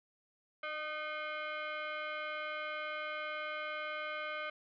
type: tone with frequency modulation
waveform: sine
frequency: 311.1 Hz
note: D#4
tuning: in tune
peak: -37 dBFS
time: 0.63-4.5 s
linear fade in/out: 5 ms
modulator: 918 Hz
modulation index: 2.5
effects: none